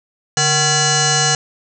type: tone with frequency modulation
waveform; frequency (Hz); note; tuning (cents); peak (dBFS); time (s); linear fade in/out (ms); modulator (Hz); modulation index
sine; 2920; F#7; -24; -12; 0.37-1.35; 2; 613; 6.8
effects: none